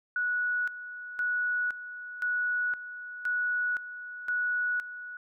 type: tone with tremolo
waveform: sine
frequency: 1468 Hz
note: F#6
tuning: 14 cents flat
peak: -26 dBFS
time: 0.16-5.17 s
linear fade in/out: 2 ms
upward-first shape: square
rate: 0.97 Hz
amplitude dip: 75%
effects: none